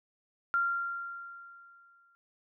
sine tone with exponential decay, 1385 Hz, F6, 15 cents flat, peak -24 dBFS, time 0.54-2.15 s, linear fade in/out 0 ms, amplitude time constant 350 ms, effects none

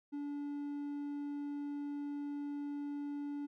triangle tone, 288.2 Hz, D4, 33 cents flat, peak -36 dBFS, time 0.12-3.47 s, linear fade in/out 20 ms, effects none

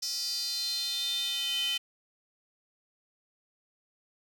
square tone with high-pass filter sweep, 277.2 Hz, C#4, in tune, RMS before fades -32 dBFS, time 0.02-1.78 s, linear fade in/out 10 ms, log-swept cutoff 5200 to 2900 Hz, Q 7.5, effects none

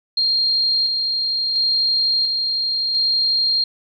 sine tone with tremolo, 4212 Hz, C8, 11 cents sharp, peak -15 dBFS, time 0.17-3.64 s, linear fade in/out 5 ms, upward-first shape square, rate 0.72 Hz, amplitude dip 30%, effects none

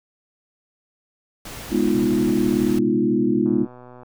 pink noise, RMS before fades -35 dBFS, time 1.45-2.79 s, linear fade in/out 5 ms
sine chord, F half-diminished seventh, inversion first, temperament equal, 207.7 / 246.9 / 311.1 / 349.2 Hz, Ab3 / Cb4 / Eb4 / F4, 0 / 0 / 0 / 0 cents, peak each -22 / -22 / -22 / -22 dBFS, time 1.7-3.67 s, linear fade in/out 50 ms
sine tone with tremolo, 130.81 Hz, C3, in tune, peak -28 dBFS, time 1.94-3.64 s, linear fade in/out 2 ms, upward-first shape sine, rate 12 Hz, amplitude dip 65%
click train, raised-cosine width 1 ms, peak -29 dBFS, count 72, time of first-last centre 3.46-4.033 s, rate 124 Hz
effects none

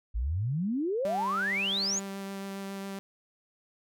sine exponential sweep, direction up, 50.6 to 7040 Hz, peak -27 dBFS, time 0.14-2 s, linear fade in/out 20 ms
sawtooth tone with vibrato, 196 Hz, G3, in tune, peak -32 dBFS, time 1.05-2.99 s, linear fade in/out 0 ms, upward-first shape sine, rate 7.3 Hz, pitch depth 9 cents each way
effects none

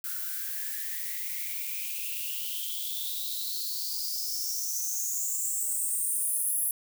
violet noise with high-pass filter sweep, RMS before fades -32 dBFS, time 0.04-6.71 s, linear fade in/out 2 ms, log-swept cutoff 1400 to 11000 Hz, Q 9.7, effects none

